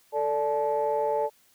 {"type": "tone cluster", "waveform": "sine", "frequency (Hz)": [442.3, 585, 866], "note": ["A4", "D5", "A5"], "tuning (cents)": [9, -7, -28], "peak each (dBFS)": -27, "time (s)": [0.12, 1.3], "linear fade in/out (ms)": 50, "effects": ["tanh soft clip ceiling -16 dBFS", "white hiss -62 dBFS RMS until 1.54 s"]}